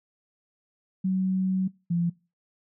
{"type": "tone pair in turn", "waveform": "sine", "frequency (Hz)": [187.9, 171.62], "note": ["F#3", "F3"], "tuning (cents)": [27, -30], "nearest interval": "major second", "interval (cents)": 157, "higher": "first", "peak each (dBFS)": -22, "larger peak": "neither", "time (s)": [[1.04, 1.68], [1.9, 2.1]], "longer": "first", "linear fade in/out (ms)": 10, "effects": ["noise-tail reverb RT60 0.3 s tail -23 dB re dry"]}